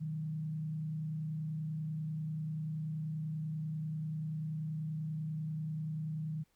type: tone with frequency modulation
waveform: sine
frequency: 155.9 Hz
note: D#3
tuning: 4 cents sharp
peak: -35 dBFS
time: 0-6.44 s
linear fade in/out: 20 ms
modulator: 30.3 Hz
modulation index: 0.39
effects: pink hiss -75 dBFS RMS until 6.55 s